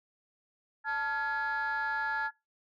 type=tone cluster; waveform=sine; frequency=880 / 1393 / 1688 Hz; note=A5 / F6 / G#6; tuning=0 / -5 / +28 cents; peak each=-33 / -34 / -31 dBFS; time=0.84-2.31 s; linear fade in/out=50 ms; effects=noise-tail reverb RT60 0.2 s tail -21 dB re dry + tanh soft clip ceiling -25 dBFS